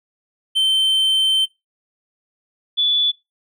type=tone pair in turn; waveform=triangle / sine; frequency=3100 / 3454 Hz; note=G7 / A7; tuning=-20 / -33 cents; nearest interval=major second; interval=187 cents; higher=second; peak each=-12 / -14 dBFS; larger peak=first; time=0.55-1.46 / 2.77-3.12 s; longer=first; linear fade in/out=20 ms; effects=noise-tail reverb RT60 0.2 s tail -20 dB re dry